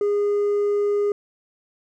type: tone with hard clipping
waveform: triangle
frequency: 410 Hz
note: G#4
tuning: 22 cents flat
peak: -17 dBFS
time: 0.01-1.12 s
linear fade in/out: 2 ms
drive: 1 dB
effects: none